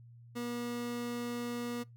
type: tone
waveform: 30% pulse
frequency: 240 Hz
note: B3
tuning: 49 cents flat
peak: -33 dBFS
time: 0.35-1.84 s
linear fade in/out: 20 ms
effects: noise-tail reverb RT60 0.2 s tail -24 dB re dry + added 118 Hz sine -52 dBFS peak until 1.96 s